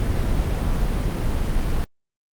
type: noise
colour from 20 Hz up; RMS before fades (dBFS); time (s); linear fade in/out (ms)
brown; -21; 0-1.84; 0
effects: Opus 32 kbps